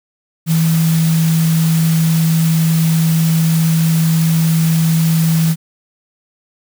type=tone in noise; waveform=sine; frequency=162.3 Hz; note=E3; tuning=27 cents flat; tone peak=-10 dBFS; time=0.46-5.56 s; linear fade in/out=50 ms; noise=white; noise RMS=-25 dBFS; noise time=0.46-5.56 s; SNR=+12 dB; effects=none